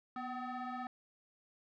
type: tone with frequency modulation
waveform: sine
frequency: 261.6 Hz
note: C4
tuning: in tune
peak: -36 dBFS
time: 0.16-0.87 s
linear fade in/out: 2 ms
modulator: 507 Hz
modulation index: 2.4
effects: tanh soft clip ceiling -38 dBFS